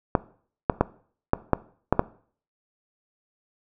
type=clicks; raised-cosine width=1 ms; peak=-3 dBFS; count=7; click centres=0.152 / 0.698 / 0.81 / 1.334 / 1.533 / 1.926 / 1.994 s; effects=noise-tail reverb RT60 0.5 s tail -19 dB re dry